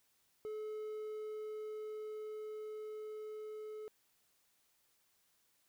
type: tone with level ramp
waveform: triangle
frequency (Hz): 429.5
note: A4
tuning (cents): -42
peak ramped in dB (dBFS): -38 to -42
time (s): 0.45-3.88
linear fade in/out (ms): 0
effects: white hiss -75 dBFS RMS until 5.68 s